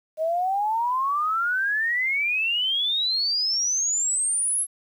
sine exponential sweep, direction up, 619 to 11150 Hz, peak -21 dBFS, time 0.17-4.67 s, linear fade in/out 50 ms, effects 9-bit

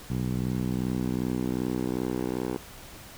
10% pulse tone with band-pass filter sweep, 62.6 Hz, B1, 24 cents sharp, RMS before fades -29 dBFS, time 0.1-2.57 s, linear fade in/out 5 ms, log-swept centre 140 to 440 Hz, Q 1.2, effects pink hiss -46 dBFS RMS until 3.17 s

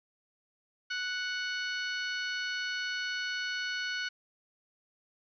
harmonic tone with a mistuned harmonic, 740 Hz, F#5, in tune, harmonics 2 / 3 / 4 / 5 / 6 / 7 / 8, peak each -34 / -42 / -40 / -49 / -41 / -54 / -50 dBFS, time 0.9-4.09 s, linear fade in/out 10 ms, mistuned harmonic 6, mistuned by -22 cents, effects none

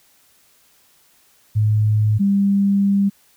sine tone pair in turn, 106.9 / 198.79 Hz, A2 / G3, -49 / +24 cents, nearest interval major seventh, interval 1073 cents, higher second, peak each -13 dBFS, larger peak neither, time 1.55-2.19 / 2.19-3.1 s, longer second, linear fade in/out 20 ms, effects white hiss -56 dBFS RMS until 3.36 s

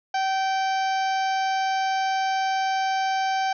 harmonic tone with a mistuned harmonic, 777 Hz, G5, 16 cents flat, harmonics 1 / 2 / 3 / 4 / 5 / 6 / 7 / 8, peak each -22 / -31 / -36 / -38 / -44 / -40 / -41 / -44 dBFS, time 0.14-3.53 s, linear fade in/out 5 ms, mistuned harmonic 1, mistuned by -22 cents, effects none

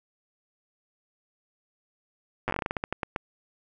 slowing click train, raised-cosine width 0.5 ms, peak -13 dBFS, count 16, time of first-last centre 2.48-3.162 s, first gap 8 ms, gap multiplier 1.22, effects none

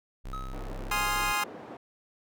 square tone, 32.61 Hz, C1, 5 cents flat, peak -36 dBFS, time 0.24-1.33 s, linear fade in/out 20 ms
triangle tone with exponential decay, 1277 Hz, D#6, 45 cents sharp, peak -32 dBFS, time 0.33-0.84 s, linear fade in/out 2 ms, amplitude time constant 110 ms
white band-pass noise, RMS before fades -44 dBFS, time 0.53-1.77 s, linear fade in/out 5 ms, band 190 to 620 Hz, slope 12 dB/octave
25% pulse chord, F minor seventh, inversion first, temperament equal, 830.6 / 1046.5 / 1244.5 / 1396.9 Hz, Ab5 / C6 / Eb6 / F6, 0 / 0 / 0 / 0 cents, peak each -28 / -27 / -29 / -31 dBFS, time 0.91-1.44 s, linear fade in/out 5 ms
effects none

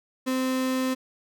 35% pulse tone, 259.1 Hz, C4, 17 cents flat, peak -22 dBFS, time 0.26-0.95 s, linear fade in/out 20 ms, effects none

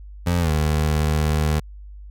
25% pulse tone with pitch glide, 87.31 to 76.45 Hz, F2 to D#2, 0 to -30 cents, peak -14 dBFS, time 0.26-1.6 s, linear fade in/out 10 ms, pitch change -230 cents, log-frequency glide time 0.4-0.51 s, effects added 50 Hz sine -36 dBFS peak until 2.1 s

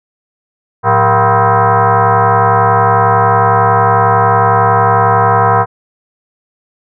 sine tone with frequency modulation, 110 Hz, A2, in tune, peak -6 dBFS, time 0.83-5.66 s, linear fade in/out 50 ms, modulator 291 Hz, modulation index 4.2, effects none

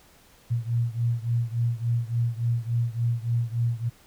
sine beating tone pair, 116.54 / 120.04 Hz, A#2 / B2, 0 / -49 cents, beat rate 3.5 Hz, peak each -25 / -27 dBFS, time 0.5-3.9 s, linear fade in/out 20 ms, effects pink hiss -56 dBFS RMS until 4.06 s

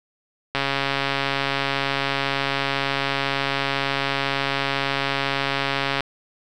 click train, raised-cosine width 0.3 ms, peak -6 dBFS, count 754, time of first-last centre 0.55-6.007 s, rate 138 Hz, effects none

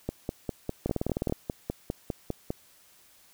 two click trains, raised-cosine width 2 ms, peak -14 / -16 dBFS, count 10 / 13, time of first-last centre 0.86-1.324 / 0.09-2.504 s, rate 19.4 / 4.97 Hz, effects white hiss -59 dBFS RMS until 3.33 s

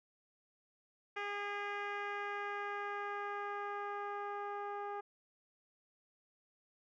10% pulse tone with low-pass filter sweep, 407.7 Hz, G#4, 32 cents flat, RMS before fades -41 dBFS, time 1.16-5.01 s, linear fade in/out 10 ms, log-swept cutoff 2400 to 960 Hz, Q 1.3, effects none

